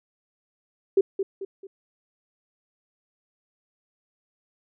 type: tone with echo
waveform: sine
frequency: 389.2 Hz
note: G4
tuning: 12 cents flat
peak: -14 dBFS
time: 0.97-1.01 s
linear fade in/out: 5 ms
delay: 220 ms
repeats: 3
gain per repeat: -8 dB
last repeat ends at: 1.67 s
effects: none